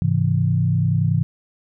sine chord, Ab augmented, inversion none, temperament equal with one note detuned, 103.83 / 133.95 / 164.81 Hz, Ab2 / C3 / E3, 0 / +41 / 0 cents, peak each -20 dBFS, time 0.02-1.23 s, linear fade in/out 0 ms, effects none

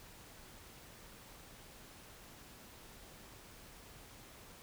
silence, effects pink hiss -56 dBFS RMS until 4.62 s

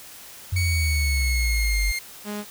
sine exponential sweep, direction down, 92.5 to 46.85 Hz, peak -20 dBFS, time 0.52-1.92 s, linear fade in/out 10 ms
sawtooth tone with pitch glide, 2236 to 2122 Hz, C#7 to C7, +14 to +24 cents, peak -22 dBFS, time 0.56-1.99 s, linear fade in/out 5 ms, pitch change -90 cents, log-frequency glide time 0.81-1.82 s
sawtooth tone, 207.7 Hz, G#3, in tune, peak -25 dBFS, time 2.24-2.45 s, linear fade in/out 50 ms
effects white hiss -43 dBFS RMS until 2.5 s

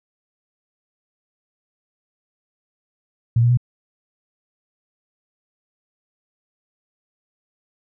sine tone with pitch steps, 116.54 / 119.89 / 123.33 Hz, A#2 / A#2 / B2, 0 / +49 / -2 cents, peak -12 dBFS, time 3.36-3.573 s, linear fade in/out 5 ms, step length 71 ms, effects none

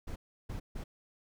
brown noise bursts at uneven times, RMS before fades -39 dBFS, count 3, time 0.07-0.16 / 0.49-0.6 / 0.75-0.84 s, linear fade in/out 10 ms, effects none

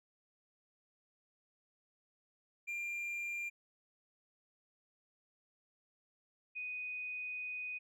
triangle / sine tone pair in turn, 2389 / 2490 Hz, D7 / D#7, +29 / +1 cents, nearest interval minor second, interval 72 cents, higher second, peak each -36 / -39 dBFS, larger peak first, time 2.67-3.5 / 6.55-7.79 s, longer second, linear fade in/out 20 ms, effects none

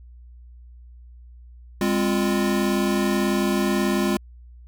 square chord, F minor, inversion first, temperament equal with one note detuned, 203.3 / 261.6 / 349.2 Hz, Ab3 / C4 / F4, -37 / 0 / 0 cents, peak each -23 / -27 / -25 dBFS, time 1.81-4.17 s, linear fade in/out 2 ms, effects added 60 Hz sine -42 dBFS peak until 4.67 s

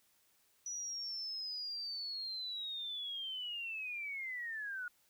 sine linear sweep, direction down, 5900 to 1428 Hz, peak -39 dBFS, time 0.66-4.88 s, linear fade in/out 2 ms, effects white hiss -72 dBFS RMS until 5.09 s

